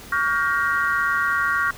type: chord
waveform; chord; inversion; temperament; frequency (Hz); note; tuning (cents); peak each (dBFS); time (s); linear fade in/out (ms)
sine; G half-diminished seventh; second; just; 1128.9 / 1411.2 / 1568 / 1881.6; Db6 / F6 / G6 / Bb6; +31 / +18 / 0 / +16; -24 / -22 / -26 / -26; 0.12-1.71; 5
effects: pink hiss -41 dBFS RMS until 1.77 s